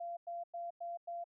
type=tone bursts; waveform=sine; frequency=688 Hz; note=F5; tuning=26 cents flat; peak=-39 dBFS; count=5; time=0-1.242 s; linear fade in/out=10 ms; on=170 ms; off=98 ms; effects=none